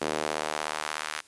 sawtooth tone with high-pass filter sweep, 76.7 Hz, D#2, 24 cents flat, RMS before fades -32 dBFS, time 0.01-1.21 s, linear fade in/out 10 ms, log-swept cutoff 380 to 1500 Hz, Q 1.1, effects white hiss -57 dBFS RMS until 1.27 s + resampled to 24000 Hz

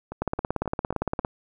two click trains, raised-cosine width 1 ms, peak -20 / -11 dBFS, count 5 / 19, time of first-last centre 0.12-1.195 / 0.22-1.249 s, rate 3.72 / 17.5 Hz, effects none

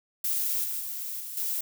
violet noise with level steps, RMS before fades -28 / -32 / -35 / -38 / -30 dBFS, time 0.24-1.61 s, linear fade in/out 5 ms, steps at 0.64 / 0.8 / 1.2 / 1.37 s, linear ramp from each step 2 ms, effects none

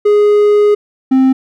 triangle tone pair in turn, 415.3 / 262.8 Hz, G#4 / C4, 0 / +8 cents, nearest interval minor sixth, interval 792 cents, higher first, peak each -4 dBFS, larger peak neither, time 0.05-0.75 / 1.11-1.33 s, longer first, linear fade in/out 10 ms, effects none

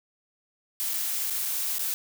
blue noise with dropouts, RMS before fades -29 dBFS, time 0.8-1.94 s, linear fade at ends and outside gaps 0 ms, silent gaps 0.935-0.939 / 1.3-1.306 / 1.453-1.457 / 1.784-1.794 s, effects none

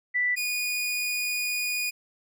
sine / sawtooth tone pair in turn, 1975.5 / 2459 Hz, B6 / D#7, 0 / -21 cents, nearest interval major third, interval 379 cents, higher second, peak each -22 / -23 dBFS, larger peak first, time 0.14-0.36 / 0.36-1.91 s, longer second, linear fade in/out 20 ms, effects none

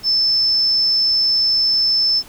sine tone, 5274 Hz, E8, in tune, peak -13 dBFS, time 0.03-2.23 s, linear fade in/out 50 ms, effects pink hiss -42 dBFS RMS until 2.28 s

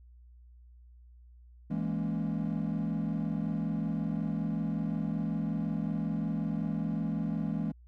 triangle chord, A# half-diminished seventh, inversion second, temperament equal, 164.81 / 207.7 / 233.1 / 277.2 Hz, E3 / G#3 / A#3 / C#4, 0 / 0 / 0 / 0 cents, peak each -31 / -31 / -34 / -36 dBFS, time 1.7-7.72 s, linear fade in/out 10 ms, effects tanh soft clip ceiling -22 dBFS + added 60 Hz sine -52 dBFS peak until 7.87 s

